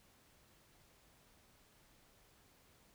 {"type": "silence", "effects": ["pink hiss -68 dBFS RMS until 2.94 s"]}